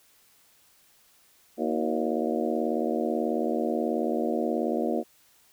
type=harmonic tone with a mistuned harmonic; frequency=78.4 Hz; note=D#2; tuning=14 cents sharp; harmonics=3 / 4 / 5 / 6 / 7 / 8 / 9; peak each=-30 / -31 / -32 / -33 / -33 / -34 / -35 dBFS; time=1.57-5.04 s; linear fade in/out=50 ms; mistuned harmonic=5; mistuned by=-92 cents; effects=white hiss -61 dBFS RMS until 5.52 s